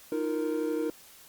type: chord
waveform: triangle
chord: Eb suspended second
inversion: none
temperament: equal with one note detuned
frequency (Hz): 311.1 / 343.2 / 466.2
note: Eb4 / F4 / Bb4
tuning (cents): 0 / -30 / 0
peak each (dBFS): -29 / -33 / -29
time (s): 0.12-0.9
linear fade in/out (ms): 2
effects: white hiss -53 dBFS RMS until 1.28 s + Opus 48 kbps